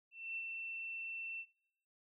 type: tone with ADSR envelope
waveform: sine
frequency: 2688 Hz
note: E7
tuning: 33 cents sharp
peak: -38 dBFS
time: 0.11-1.46 s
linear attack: 260 ms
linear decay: 46 ms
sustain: -3 dB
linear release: 64 ms
effects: noise-tail reverb RT60 0.7 s tail -23 dB re dry